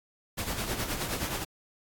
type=noise with tremolo; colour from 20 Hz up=pink; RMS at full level=-31 dBFS; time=0.37-1.45 s; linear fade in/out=20 ms; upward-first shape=sine; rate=9.5 Hz; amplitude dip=55%; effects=AAC 64 kbps